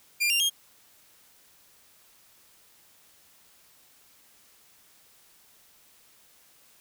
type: tone with pitch steps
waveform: sawtooth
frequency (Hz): 2396 / 2784 / 3235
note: D7 / F7 / G#7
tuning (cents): +34 / -6 / -46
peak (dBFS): -19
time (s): 0.2-0.5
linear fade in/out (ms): 20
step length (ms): 100
effects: white hiss -59 dBFS RMS until 6.8 s